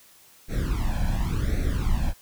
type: noise with flanger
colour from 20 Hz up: brown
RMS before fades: -24 dBFS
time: 0.48-2.14 s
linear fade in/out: 50 ms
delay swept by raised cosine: 0.49 to 1.24 ms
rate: 0.91 Hz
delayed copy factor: +1
effects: white hiss -54 dBFS RMS until 2.21 s